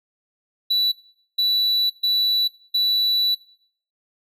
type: tone bursts at uneven times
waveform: triangle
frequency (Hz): 3951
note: B7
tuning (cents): 0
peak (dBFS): -15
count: 4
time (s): 0.7-0.92 / 1.38-1.9 / 2.03-2.48 / 2.74-3.35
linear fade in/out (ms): 10
effects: noise-tail reverb RT60 0.6 s tail -20 dB re dry